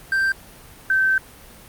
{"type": "tone pair in turn", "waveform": ["triangle", "sine"], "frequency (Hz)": [1568, 1547.3], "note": ["G6", "G6"], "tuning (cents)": [0, -23], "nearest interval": "unison", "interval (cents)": 23, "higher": "first", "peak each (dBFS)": -15, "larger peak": "neither", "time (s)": [[0.12, 0.32], [0.9, 1.18]], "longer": "second", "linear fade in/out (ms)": 2, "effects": ["pink hiss -44 dBFS RMS until 1.68 s", "Opus 32 kbps"]}